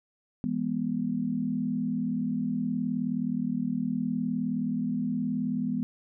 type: chord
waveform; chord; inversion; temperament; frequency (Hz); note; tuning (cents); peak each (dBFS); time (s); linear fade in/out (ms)
sine; E major; none; equal with one note detuned; 168.18 / 207.7 / 246.9; E3 / G#3 / B3; +35 / 0 / 0; -34 / -31 / -29; 0.44-5.83; 0
effects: none